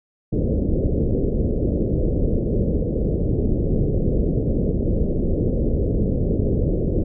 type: low-pass noise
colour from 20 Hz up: pink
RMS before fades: -20 dBFS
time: 0.32-7.04 s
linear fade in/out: 10 ms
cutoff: 530 Hz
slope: 48 dB/octave
effects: none